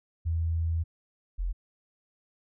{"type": "tone pair in turn", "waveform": "sine", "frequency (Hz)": [82.41, 43.52], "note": ["E2", "F1"], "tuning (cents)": [0, -5], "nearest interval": "major seventh", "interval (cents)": 1105, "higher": "first", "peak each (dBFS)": [-25, -27], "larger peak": "first", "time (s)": [[0.25, 0.84], [1.38, 1.53]], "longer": "first", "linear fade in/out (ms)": 20, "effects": []}